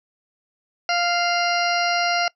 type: harmonic tone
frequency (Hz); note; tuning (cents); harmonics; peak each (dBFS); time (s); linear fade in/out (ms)
697; F5; -4; 1 / 2 / 3 / 4 / 6 / 7 / 8; -22 / -25 / -27 / -28 / -30 / -30 / -31; 0.89-2.28; 2
effects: noise-tail reverb RT60 0.1 s tail -23 dB re dry

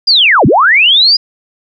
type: linear two-way sweep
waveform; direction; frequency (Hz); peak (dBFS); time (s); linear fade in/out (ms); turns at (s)
sine; down then up; 4978 to 98 to 4978; -4; 0.07-1.17; 10; 0.46
effects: none

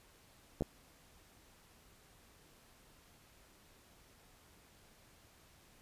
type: clicks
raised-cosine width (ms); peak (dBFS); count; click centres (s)
2; -22; 2; 0.609 / 0.622
effects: pink hiss -64 dBFS RMS until 5.81 s + resampled to 32000 Hz

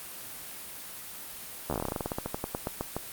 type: slowing click train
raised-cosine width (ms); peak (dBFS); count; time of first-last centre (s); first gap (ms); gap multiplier
1; -16; 23; 1.7-2.966; 12; 1.13
effects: white hiss -42 dBFS RMS until 3.12 s + Opus 32 kbps

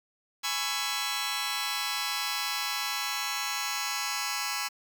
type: chord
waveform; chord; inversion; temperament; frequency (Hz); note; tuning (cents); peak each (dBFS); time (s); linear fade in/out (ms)
10% pulse; C# minor seventh; second; just; 831.5 / 997.9 / 1108.7 / 1330.5; G#5 / B5 / C#6 / E6; +2 / +18 / 0 / +16; -27; 0.43-4.69; 20
effects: 9-bit

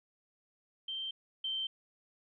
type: tone pair in turn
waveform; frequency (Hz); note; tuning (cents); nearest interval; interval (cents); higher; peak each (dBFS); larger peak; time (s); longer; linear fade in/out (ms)
sine; 3136 / 3119; G7 / G7; 0 / -9; unison; 9; first; -36 / -33; second; 0.88-1.11 / 1.44-1.67; neither; 5
effects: none

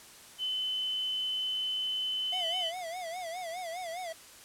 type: tone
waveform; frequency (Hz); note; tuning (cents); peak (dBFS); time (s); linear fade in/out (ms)
sine; 3035; F#7; +43; -30; 0.38-2.72; 50
type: tone with vibrato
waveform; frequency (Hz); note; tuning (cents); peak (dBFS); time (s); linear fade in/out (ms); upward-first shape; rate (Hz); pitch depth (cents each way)
square; 696; F5; -6; -37; 2.32-4.13; 10; sine; 4.9; 120
effects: white hiss -52 dBFS RMS until 4.44 s + low-pass 11000 Hz 12 dB/octave

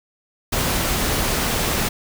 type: noise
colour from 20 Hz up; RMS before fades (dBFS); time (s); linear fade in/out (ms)
pink; -21; 0.52-1.89; 10
effects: none

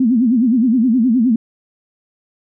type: tone with vibrato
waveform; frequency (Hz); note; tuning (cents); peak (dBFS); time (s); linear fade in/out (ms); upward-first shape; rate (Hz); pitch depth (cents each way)
sine; 240; B3; -49; -10; 0-1.36; 5; sine; 9.6; 180
effects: none

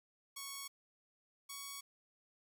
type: tone pair in turn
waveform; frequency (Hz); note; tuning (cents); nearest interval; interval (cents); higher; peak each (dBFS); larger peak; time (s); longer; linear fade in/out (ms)
5% pulse; 1108.7 / 1117.7; C#6 / C#6; 0 / +14; unison; 14; second; -32 / -33; first; 0.36-0.68 / 1.49-1.81; neither; 10
effects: none

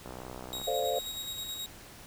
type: click train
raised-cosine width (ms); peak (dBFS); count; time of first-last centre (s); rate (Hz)
1; -28; 36; 0.06-0.616; 63
type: tone with tremolo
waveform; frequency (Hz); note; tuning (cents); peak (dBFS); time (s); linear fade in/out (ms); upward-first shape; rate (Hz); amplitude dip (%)
sawtooth; 3796; A#7; +31; -32; 0.53-1.66; 0; square; 9.4; 35
type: chord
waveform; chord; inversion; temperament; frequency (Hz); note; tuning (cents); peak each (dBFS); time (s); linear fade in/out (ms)
sine; D minor seventh; second; equal; 440 / 523.3 / 587.3 / 698.5; A4 / C5 / D5 / F5; 0 / 0 / 0 / 0; -35 / -32 / -35 / -33; 0.67-0.99; 5
effects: pink hiss -50 dBFS RMS until 2.06 s

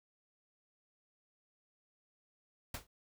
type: noise with exponential decay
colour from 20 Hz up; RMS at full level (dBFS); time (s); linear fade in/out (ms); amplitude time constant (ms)
pink; -36; 2.74-2.87; 5; 28
effects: none

